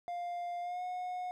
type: tone with pitch glide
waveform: triangle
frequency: 701 to 726.1 Hz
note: F5 to F#5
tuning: +6 to -33 cents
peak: -34 dBFS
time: 0.08-1.31 s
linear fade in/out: 0 ms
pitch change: +61 cents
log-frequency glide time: 0.61-0.83 s
effects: none